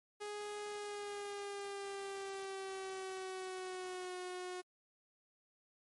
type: tone with pitch glide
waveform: sawtooth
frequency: 415.3 to 363.6 Hz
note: G#4 to F#4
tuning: 0 to -30 cents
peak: -38 dBFS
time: 0.2-4.62 s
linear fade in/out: 20 ms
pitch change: -230 cents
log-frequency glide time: 0.69-4.16 s
effects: MP3 48 kbps